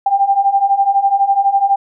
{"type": "beating tone pair", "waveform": "sine", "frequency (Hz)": [784, 796], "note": ["G5", "G5"], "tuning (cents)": [0, 26], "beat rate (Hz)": 12, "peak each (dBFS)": [-15, -12], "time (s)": [0.06, 1.76], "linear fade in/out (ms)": 5, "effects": []}